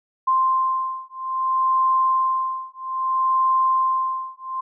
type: beating tone pair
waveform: sine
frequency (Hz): 1046.5 / 1047.11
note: C6 / C6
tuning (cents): 0 / +1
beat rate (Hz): 0.61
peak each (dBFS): -21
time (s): 0.27-4.61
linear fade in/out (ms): 10
effects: none